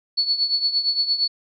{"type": "tone with tremolo", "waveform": "sine", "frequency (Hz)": 4425, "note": "C#8", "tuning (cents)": -4, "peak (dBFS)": -15, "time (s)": [0.17, 1.28], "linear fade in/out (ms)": 10, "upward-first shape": "triangle", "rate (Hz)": 8.7, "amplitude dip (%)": 80, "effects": []}